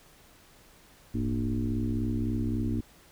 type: tone with frequency modulation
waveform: sine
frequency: 167.1 Hz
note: E3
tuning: 24 cents sharp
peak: -26 dBFS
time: 1.14-2.81 s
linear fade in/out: 10 ms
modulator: 63.7 Hz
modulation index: 2.3
effects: pink hiss -57 dBFS RMS until 3.11 s